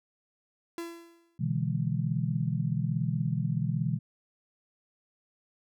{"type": "tone with exponential decay", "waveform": "45% pulse", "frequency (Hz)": 337.7, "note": "E4", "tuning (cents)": 42, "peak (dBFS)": -33, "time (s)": [0.78, 1.38], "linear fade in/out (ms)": 1, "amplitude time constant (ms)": 130}
{"type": "chord", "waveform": "sine", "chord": "E dominant seventh", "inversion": "second", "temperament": "just", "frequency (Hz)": [123.61, 148.33, 164.81, 206], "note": ["B2", "D3", "E3", "G#3"], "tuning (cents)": [2, 18, 0, -14], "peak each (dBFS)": [-31, -32, -31, -36], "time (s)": [1.39, 3.99], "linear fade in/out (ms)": 20}
{"effects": []}